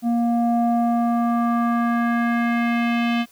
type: tone with low-pass filter sweep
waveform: square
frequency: 235.4 Hz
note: A#3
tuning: 17 cents sharp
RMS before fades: -20 dBFS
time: 0.02-3.26 s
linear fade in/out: 50 ms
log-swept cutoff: 520 to 3000 Hz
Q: 2.5
effects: white hiss -54 dBFS RMS until 3.31 s